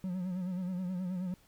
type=tone with vibrato; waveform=triangle; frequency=182.6 Hz; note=F#3; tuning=23 cents flat; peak=-31 dBFS; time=0.04-1.34 s; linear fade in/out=0 ms; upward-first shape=sine; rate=9.4 Hz; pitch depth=64 cents each way; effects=pink hiss -65 dBFS RMS until 1.47 s